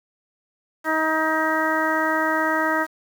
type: harmonic tone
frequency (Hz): 315.9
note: D#4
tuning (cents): +26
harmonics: 1 / 2 / 3 / 4 / 5 / 6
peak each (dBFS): -26 / -26 / -26 / -26 / -26 / -26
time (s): 0.84-2.87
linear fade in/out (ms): 50
effects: 7-bit